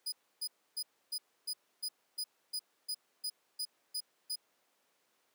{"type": "tone bursts", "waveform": "sawtooth", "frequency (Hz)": 4966, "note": "D#8", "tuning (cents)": -4, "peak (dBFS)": -32, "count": 13, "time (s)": [0.06, 4.359], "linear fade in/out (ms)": 10, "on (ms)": 63, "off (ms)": 290, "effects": ["pink hiss -74 dBFS RMS until 5.34 s", "high-pass 400 Hz 12 dB/octave"]}